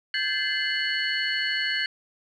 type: tone cluster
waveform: sine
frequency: 1573 / 1726 / 2066 / 2965 / 4378 Hz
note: G6 / A6 / C7 / F#7 / C#8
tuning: +6 / -34 / -22 / +3 / -22 cents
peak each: -30 dBFS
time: 0.14-1.86 s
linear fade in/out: 2 ms
effects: tanh soft clip ceiling -14 dBFS